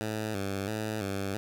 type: tone with vibrato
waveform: 10% pulse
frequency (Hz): 103.1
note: G#2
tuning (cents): -12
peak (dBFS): -23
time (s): 0.01-1.37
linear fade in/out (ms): 0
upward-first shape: square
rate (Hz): 1.5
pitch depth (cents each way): 86
effects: none